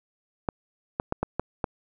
clicks, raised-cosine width 1 ms, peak -11 dBFS, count 6, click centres 0.488 / 0.999 / 1.124 / 1.23 / 1.396 / 1.642 s, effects none

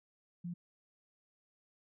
sine tone, 174 Hz, F3, 6 cents flat, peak -38 dBFS, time 0.44-0.54 s, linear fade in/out 10 ms, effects none

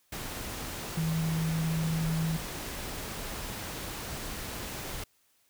sine tone in noise, 161.3 Hz, E3, 37 cents flat, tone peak -27 dBFS, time 0.97-2.37 s, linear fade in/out 5 ms, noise pink, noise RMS -38 dBFS, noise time 0.12-5.04 s, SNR +8 dB, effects white hiss -69 dBFS RMS until 5.49 s

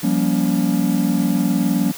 triangle chord, G half-diminished seventh, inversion third, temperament just, 176.4 / 196 / 235.2 / 282.2 Hz, F3 / G3 / Bb3 / Db4, +18 / 0 / +16 / +31 cents, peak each -19 dBFS, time 0.03-1.92 s, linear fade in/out 10 ms, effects white hiss -34 dBFS RMS until 1.97 s

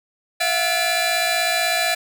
40% pulse tone cluster, 666 / 722 / 1724 / 2379 / 4008 Hz, E5 / F#5 / A6 / D7 / B7, +18 / -43 / -36 / +22 / +25 cents, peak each -24 dBFS, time 0.4-1.95 s, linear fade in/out 10 ms, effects none

